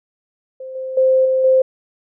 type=tone with level steps; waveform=sine; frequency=522 Hz; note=C5; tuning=4 cents flat; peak=-28 / -23 / -10 / -13 / -9 dBFS; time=0.6-1.62 s; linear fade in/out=5 ms; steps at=0.75 / 0.97 / 1.25 / 1.44 s; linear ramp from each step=5 ms; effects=none